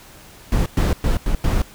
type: noise bursts at uneven times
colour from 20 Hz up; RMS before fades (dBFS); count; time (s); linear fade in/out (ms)
brown; -17; 5; 0.52-0.66 / 0.77-0.93 / 1.04-1.17 / 1.26-1.35 / 1.44-1.62; 2
effects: pink hiss -44 dBFS RMS until 1.74 s